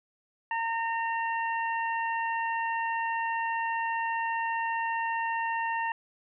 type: harmonic tone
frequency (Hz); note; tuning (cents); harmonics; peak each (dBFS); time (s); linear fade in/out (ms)
915; A#5; -32; 1 / 2 / 3; -29 / -33 / -39; 0.51-5.92; 2
effects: none